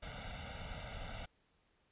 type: noise with comb filter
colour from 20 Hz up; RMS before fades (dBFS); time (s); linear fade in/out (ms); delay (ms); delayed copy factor
pink; -45; 0.02-1.26; 10; 1.4; +0.95
effects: pink hiss -75 dBFS RMS until 1.91 s + resampled to 8000 Hz